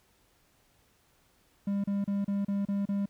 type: tone bursts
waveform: triangle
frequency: 200 Hz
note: G3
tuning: 35 cents sharp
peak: -25 dBFS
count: 7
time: 1.67-3.058 s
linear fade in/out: 5 ms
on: 170 ms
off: 33 ms
effects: pink hiss -67 dBFS RMS until 3.09 s